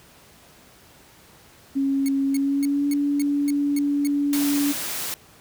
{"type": "tone with pitch glide", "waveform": "sine", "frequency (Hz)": [273.9, 286.4], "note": ["C#4", "D4"], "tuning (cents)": [-21, -43], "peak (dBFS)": -19, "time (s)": [1.75, 4.73], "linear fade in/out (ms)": 20, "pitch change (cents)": 78, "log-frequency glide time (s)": [2.28, 2.89]}
{"type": "tone bursts", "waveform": "5% pulse", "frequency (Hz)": 2200, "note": "C#7", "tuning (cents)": -14, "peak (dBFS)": -20, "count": 9, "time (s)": [2.06, 4.356], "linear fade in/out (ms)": 0, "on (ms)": 24, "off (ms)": 260}
{"type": "high-pass noise", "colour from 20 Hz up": "white", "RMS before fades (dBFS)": -29, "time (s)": [4.33, 5.14], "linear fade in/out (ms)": 0, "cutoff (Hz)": 110, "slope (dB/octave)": 24}
{"effects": ["pink hiss -51 dBFS RMS until 5.4 s", "high-pass 60 Hz 12 dB/octave"]}